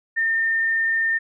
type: tone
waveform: sine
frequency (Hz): 1812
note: A#6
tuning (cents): -50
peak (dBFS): -18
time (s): 0.16-1.19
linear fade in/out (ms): 20
effects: none